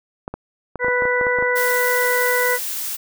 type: clicks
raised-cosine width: 1 ms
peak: -14 dBFS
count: 11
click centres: 0.279 / 0.34 / 0.757 / 0.846 / 0.883 / 1.022 / 1.054 / 1.212 / 1.268 / 1.387 / 1.425 s
type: harmonic tone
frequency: 493.9 Hz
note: B4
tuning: in tune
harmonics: 1 / 2 / 3 / 4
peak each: -20 / -25 / -23 / -21 dBFS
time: 0.79-2.59 s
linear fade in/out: 50 ms
type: noise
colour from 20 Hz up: blue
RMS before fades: -26 dBFS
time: 1.55-2.97 s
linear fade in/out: 20 ms
effects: none